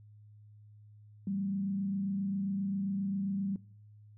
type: tone with frequency modulation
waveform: sine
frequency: 196 Hz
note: G3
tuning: in tune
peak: -31 dBFS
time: 1.27-3.56 s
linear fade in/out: 2 ms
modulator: 27.5 Hz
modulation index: 0.44
effects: noise-tail reverb RT60 0.6 s tail -22 dB re dry + added 105 Hz sine -53 dBFS peak until 4.17 s